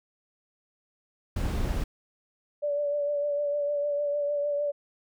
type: noise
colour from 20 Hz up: brown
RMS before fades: -28 dBFS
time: 1.36-1.84 s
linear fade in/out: 5 ms
type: tone with vibrato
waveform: sine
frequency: 580 Hz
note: D5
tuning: 22 cents flat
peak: -25 dBFS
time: 2.62-4.72 s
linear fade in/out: 20 ms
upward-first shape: triangle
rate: 6.6 Hz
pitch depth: 31 cents each way
effects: none